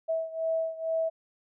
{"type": "beating tone pair", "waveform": "sine", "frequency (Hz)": [649, 651.2], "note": ["E5", "E5"], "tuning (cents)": [-27, -21], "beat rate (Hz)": 2.2, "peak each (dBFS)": [-29, -32], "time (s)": [0.08, 1.1], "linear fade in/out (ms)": 20, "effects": []}